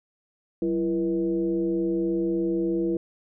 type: tone with frequency modulation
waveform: sine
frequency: 335.6 Hz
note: E4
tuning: 31 cents sharp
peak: -22 dBFS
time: 0.62-2.97 s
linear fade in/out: 2 ms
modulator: 147 Hz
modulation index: 0.77
effects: none